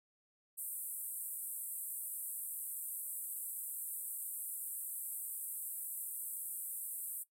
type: band-pass noise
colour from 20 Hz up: white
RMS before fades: -43 dBFS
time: 0.57-7.24 s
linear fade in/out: 20 ms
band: 8100 to 15000 Hz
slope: 96 dB/octave
effects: noise-tail reverb RT60 0.1 s tail -17 dB re dry